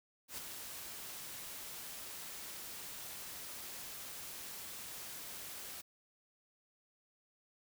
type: noise with ADSR envelope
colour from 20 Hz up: white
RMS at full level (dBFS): -42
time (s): 0.28-5.82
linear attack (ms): 98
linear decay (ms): 8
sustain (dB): -5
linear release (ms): 17
effects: none